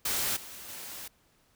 white noise with level steps, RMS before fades -30 / -45 / -42 dBFS, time 0.05-1.08 s, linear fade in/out 5 ms, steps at 0.36 / 0.68 s, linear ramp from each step 10 ms, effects pink hiss -67 dBFS RMS until 1.55 s

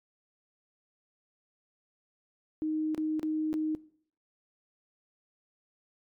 sine tone with dropouts, 311.1 Hz, D#4, in tune, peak -28 dBFS, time 2.62-3.75 s, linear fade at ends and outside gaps 0 ms, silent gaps 2.947-2.978 / 3.195-3.23 / 3.53-3.54 s, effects noise-tail reverb RT60 0.6 s tail -20 dB re dry + MP3 96 kbps

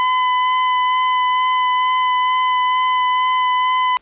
40% pulse tone with vibrato, 1009 Hz, B5, 37 cents sharp, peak -13 dBFS, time 0-3.97 s, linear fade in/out 0 ms, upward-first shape sine, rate 2.2 Hz, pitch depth 10 cents each way, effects pink hiss -55 dBFS RMS until 4.01 s + resampled to 8000 Hz

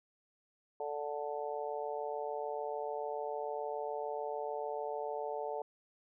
harmonic tone, 146.83 Hz, D3, in tune, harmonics 3 / 4 / 5 / 6, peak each -40 / -41 / -42 / -43 dBFS, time 0.8-5.62 s, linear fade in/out 2 ms, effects none

